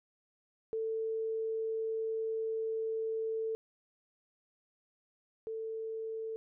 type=tone pair in turn; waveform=sine; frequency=444.9 / 444.9 Hz; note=A4 / A4; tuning=+19 / +19 cents; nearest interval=unison; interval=0 cents; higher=neither; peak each=-32 / -36 dBFS; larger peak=first; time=0.73-3.55 / 5.47-6.36 s; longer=first; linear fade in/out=0 ms; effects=none